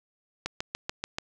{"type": "click train", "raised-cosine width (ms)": 0.2, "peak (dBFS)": -13, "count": 6, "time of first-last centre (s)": [0.46, 1.185], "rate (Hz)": 6.9, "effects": []}